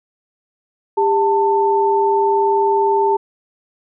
sine tone pair together, 399.2 / 889.7 Hz, G4 / A5, +32 / +19 cents, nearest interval octave + major second, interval 1387 cents, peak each -15 dBFS, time 0.97-3.17 s, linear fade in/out 10 ms, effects none

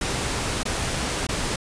pink noise with dropouts, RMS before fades -26 dBFS, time 0.01-1.56 s, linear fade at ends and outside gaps 5 ms, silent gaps 0.633-0.653 / 1.269-1.288 s, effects resampled to 22050 Hz

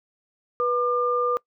sine tone pair together, 489.3 / 1200 Hz, B4 / D6, -16 / +37 cents, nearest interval octave + major third, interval 1553 cents, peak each -23 dBFS, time 0.6-1.37 s, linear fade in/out 0 ms, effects noise-tail reverb RT60 0.1 s tail -23 dB re dry

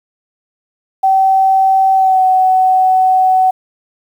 sine tone with pitch glide, 768 to 749.6 Hz, G5 to F#5, -36 to +22 cents, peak -7 dBFS, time 1.03-3.51 s, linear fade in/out 10 ms, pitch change -42 cents, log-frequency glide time 1.94-2.24 s, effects 7-bit

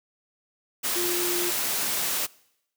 sine tone in noise, 351.6 Hz, F4, 12 cents sharp, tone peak -28 dBFS, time 0.95-1.51 s, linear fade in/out 20 ms, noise white, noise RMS -27 dBFS, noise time 0.83-2.27 s, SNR -4 dB, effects noise-tail reverb RT60 0.8 s tail -23 dB re dry + high-pass 150 Hz 12 dB/octave

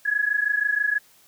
sine tone pair together, 1667.8 / 1694 Hz, G#6 / G#6, +7 / +34 cents, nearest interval unison, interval 27 cents, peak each -23 dBFS, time 0.05-0.99 s, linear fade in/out 10 ms, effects white hiss -56 dBFS RMS until 1.27 s

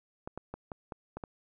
clicks, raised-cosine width 1 ms, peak -25 dBFS, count 7, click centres 0.275 / 0.376 / 0.54 / 0.718 / 0.922 / 1.17 / 1.238 s, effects none

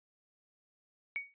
sine tone with exponential decay, 2241 Hz, C#7, 18 cents sharp, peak -30 dBFS, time 1.16-1.34 s, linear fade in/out 0 ms, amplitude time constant 39 ms, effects resampled to 8000 Hz

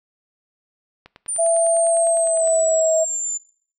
click train, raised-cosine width 0.3 ms, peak -25 dBFS, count 15, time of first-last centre 1.06-2.474 s, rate 9.9 Hz
sine linear sweep, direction down, 9200 to 7100 Hz, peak -22 dBFS, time 1.28-3.38 s, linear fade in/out 10 ms
sine tone with pitch glide, 670 to 641.2 Hz, E5 to E5, +28 to -48 cents, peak -15 dBFS, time 1.38-3.05 s, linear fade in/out 20 ms, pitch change -76 cents, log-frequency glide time 2.07-2.7 s
effects noise-tail reverb RT60 0.5 s tail -20 dB re dry

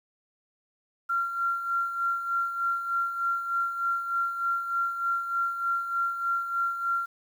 sine tone with tremolo, 1376 Hz, F6, 26 cents flat, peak -23 dBFS, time 1.09-7.06 s, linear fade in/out 10 ms, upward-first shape sine, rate 3.3 Hz, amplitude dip 60%, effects 9-bit

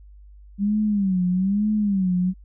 sine tone with vibrato, 196 Hz, G3, in tune, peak -18 dBFS, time 0.58-2.34 s, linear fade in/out 50 ms, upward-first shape sine, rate 1.1 Hz, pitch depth 150 cents each way, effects added 50 Hz sine -43 dBFS peak until 2.44 s

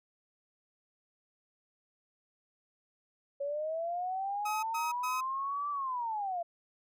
sine linear two-way sweep, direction up then down, 554.4 to 1170 to 669 Hz, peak -32 dBFS, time 3.4-6.43 s, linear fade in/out 10 ms, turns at 5.7 s
30% pulse tone bursts, 1268 Hz, D#6, 32 cents sharp, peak -32 dBFS, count 3, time 4.45-5.21 s, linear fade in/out 10 ms, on 180 ms, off 110 ms
effects none

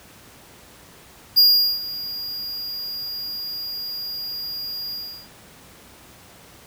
square tone with ADSR envelope, 4835 Hz, D8, 50 cents sharp, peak -10 dBFS, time 1.36-5.29 s, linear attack 21 ms, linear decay 410 ms, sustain -18 dB, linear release 360 ms, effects pink hiss -47 dBFS RMS until 6.66 s + high-pass 60 Hz 12 dB/octave

